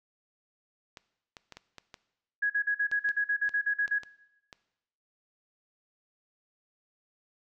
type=clicks; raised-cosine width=0.2 ms; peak=-27 dBFS; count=12; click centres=0.972 / 1.368 / 1.523 / 1.57 / 1.783 / 1.942 / 2.915 / 3.09 / 3.492 / 3.879 / 4.034 / 4.528 s
type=tone bursts; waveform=sine; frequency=1664 Hz; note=G#6; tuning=3 cents sharp; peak=-24 dBFS; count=13; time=2.42-3.989 s; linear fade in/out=10 ms; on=81 ms; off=43 ms
effects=noise-tail reverb RT60 0.9 s tail -18 dB re dry